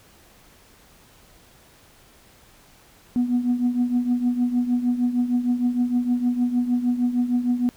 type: tone with tremolo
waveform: sine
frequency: 245 Hz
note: B3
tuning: 14 cents flat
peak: -14 dBFS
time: 3.16-7.69 s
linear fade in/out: 0 ms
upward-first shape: triangle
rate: 6.5 Hz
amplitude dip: 80%
effects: tanh soft clip ceiling -14 dBFS + pink hiss -53 dBFS RMS until 7.76 s